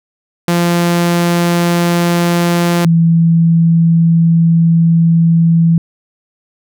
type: tone pair in turn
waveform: sawtooth / sine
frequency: 172.6 / 166.09 Hz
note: F3 / E3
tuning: -20 / +13 cents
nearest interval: minor second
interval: 67 cents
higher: first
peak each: -6 dBFS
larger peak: neither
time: 0.48-2.85 / 2.85-5.78 s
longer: second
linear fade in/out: 2 ms
effects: none